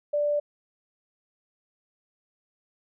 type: tone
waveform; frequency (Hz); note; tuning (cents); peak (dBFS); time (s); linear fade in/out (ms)
sine; 587.3; D5; 0; -22; 0.13-0.4; 10
effects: none